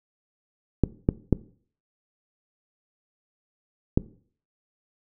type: clicks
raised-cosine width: 3 ms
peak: -5 dBFS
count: 4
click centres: 0.837 / 1.089 / 1.327 / 3.975 s
effects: noise-tail reverb RT60 0.5 s tail -19 dB re dry